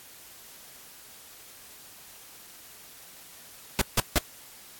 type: noise bursts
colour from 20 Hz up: pink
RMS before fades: -22 dBFS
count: 3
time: 3.79-4.182 s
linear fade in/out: 0 ms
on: 24 ms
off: 160 ms
effects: white hiss -49 dBFS RMS until 4.79 s + AAC 64 kbps